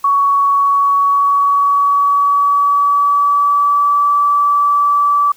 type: tone with pitch glide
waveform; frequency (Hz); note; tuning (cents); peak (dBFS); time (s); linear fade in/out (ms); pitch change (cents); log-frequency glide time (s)
sine; 1120 to 1156.2; C#6 to D6; +18 to -27; -9; 0.04-5.32; 5; +55; 0.51-4.13
effects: white hiss -47 dBFS RMS until 5.36 s